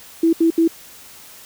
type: tone bursts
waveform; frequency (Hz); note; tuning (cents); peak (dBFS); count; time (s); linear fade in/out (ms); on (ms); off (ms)
sine; 329.6; E4; 0; -11; 3; 0.23-0.678; 5; 100; 74
effects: white hiss -42 dBFS RMS until 1.45 s